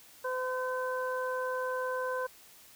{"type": "harmonic tone", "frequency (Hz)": 510, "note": "C5", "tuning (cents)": -44, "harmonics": [1, 2, 3], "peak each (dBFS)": [-33, -36, -38], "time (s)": [0.24, 2.27], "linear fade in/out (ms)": 10, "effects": ["white hiss -56 dBFS RMS until 2.75 s"]}